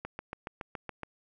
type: click train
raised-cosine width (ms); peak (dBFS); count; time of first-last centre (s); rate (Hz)
0.5; -22; 8; 0.05-1.033; 7.12
effects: none